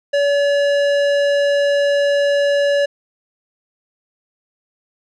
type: tone with tanh clipping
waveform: sine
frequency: 570 Hz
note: C#5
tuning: 48 cents sharp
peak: -15 dBFS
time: 0.13-2.86 s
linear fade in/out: 10 ms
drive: 16 dB
effects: none